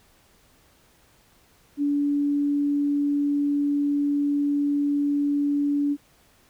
sine tone, 287.5 Hz, D4, 37 cents flat, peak -20 dBFS, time 1.77-5.97 s, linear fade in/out 50 ms, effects pink hiss -59 dBFS RMS until 6.49 s

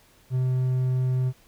triangle tone, 128.2 Hz, C3, 35 cents flat, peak -19 dBFS, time 0.3-1.33 s, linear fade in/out 50 ms, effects pink hiss -58 dBFS RMS until 1.47 s

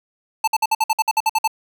square tone bursts, 880 Hz, A5, in tune, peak -15 dBFS, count 12, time 0.44-1.477 s, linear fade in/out 5 ms, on 36 ms, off 55 ms, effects none

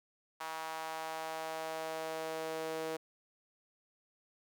sawtooth tone with high-pass filter sweep, 160 Hz, D#3, 49 cents sharp, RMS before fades -40 dBFS, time 0.4-2.97 s, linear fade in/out 10 ms, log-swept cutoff 940 to 460 Hz, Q 2.5, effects none

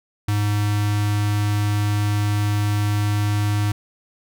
square tone with notch filter, 103.83 Hz, G#2, in tune, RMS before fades -20 dBFS, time 0.28-3.72 s, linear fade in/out 5 ms, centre 490 Hz, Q 1.4, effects none

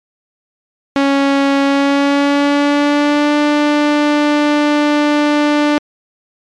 sawtooth tone with pitch glide, 277.2 to 295.4 Hz, C#4 to D4, 0 to +10 cents, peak -6 dBFS, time 0.96-5.78 s, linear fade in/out 0 ms, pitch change +110 cents, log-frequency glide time 1.62-3.36 s, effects low-pass 4000 Hz 12 dB/octave + MP3 96 kbps

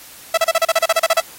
sawtooth tone bursts, 659.3 Hz, E5, in tune, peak -8 dBFS, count 13, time 0.34-1.203 s, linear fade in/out 5 ms, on 35 ms, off 34 ms, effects white hiss -40 dBFS RMS until 1.38 s + AAC 48 kbps

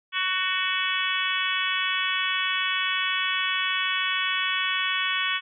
harmonic tone with a mistuned harmonic, 373.4 Hz, F#4, 16 cents sharp, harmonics 3 / 4 / 5 / 6 / 7 / 8 / 9, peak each -31 / -31 / -31 / -31 / -31 / -31 / -31 dBFS, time 0.12-5.41 s, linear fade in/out 50 ms, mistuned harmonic 5, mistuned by -24 cents, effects none

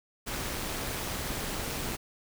pink noise with amplitude modulation, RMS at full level -32 dBFS, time 0.26-1.97 s, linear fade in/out 20 ms, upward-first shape sine, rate 209 Hz, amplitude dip 55%, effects none

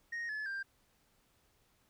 sine tone with pitch steps, 1864.7 / 1719.8 / 1586.2 Hz, A#6 / A6 / G6, 0 / -40 / +20 cents, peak -34 dBFS, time 0.12-0.63 s, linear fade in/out 10 ms, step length 170 ms, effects tanh soft clip ceiling -36 dBFS + pink hiss -72 dBFS RMS until 1.89 s

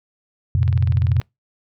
sine chord, F suspended fourth, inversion none, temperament equal with one note detuned, 88.63 / 116.54 / 130.81 Hz, F2 / Bb2 / C3, +26 / 0 / 0 cents, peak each -17 / -20 / -21 dBFS, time 0.55-1.2 s, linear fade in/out 0 ms
click train, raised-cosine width 0.3 ms, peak -20 dBFS, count 13, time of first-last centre 0.63-1.215 s, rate 20.5 Hz
effects noise-tail reverb RT60 0.2 s tail -26 dB re dry

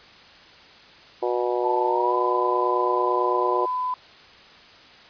harmonic tone, 122 Hz, B2, 21 cents flat, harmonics 3 / 4 / 5 / 6 / 7 / 8, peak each -25 / -27 / -29 / -31 / -32 / -33 dBFS, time 1.22-3.66 s, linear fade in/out 10 ms
sine tone with pitch glide, 880 to 1005 Hz, A5 to B5, 0 to +30 cents, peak -23 dBFS, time 1.64-3.94 s, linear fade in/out 2 ms, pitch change +230 cents, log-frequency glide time 1.85-2.14 s
effects white hiss -48 dBFS RMS until 5.09 s + resampled to 11025 Hz

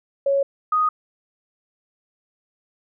sine tone pair in turn, 554.4 / 1244.6 Hz, C#5 / D#6, 0 / 0 cents, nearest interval octave + major second, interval 1400 cents, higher second, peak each -16 dBFS, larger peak neither, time 0.26-0.43 / 0.72-0.89 s, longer neither, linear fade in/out 5 ms, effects none

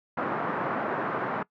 white band-pass noise, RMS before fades -30 dBFS, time 0.17-1.43 s, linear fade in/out 5 ms, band 140 to 1400 Hz, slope 24 dB/octave, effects noise-tail reverb RT60 0.1 s tail -22 dB re dry

